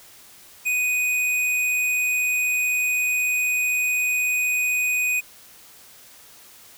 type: tone with tanh clipping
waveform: sine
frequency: 2489 Hz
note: D#7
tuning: in tune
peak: -21 dBFS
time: 0.65-5.21 s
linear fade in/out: 20 ms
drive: 17 dB
effects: white hiss -48 dBFS RMS until 6.77 s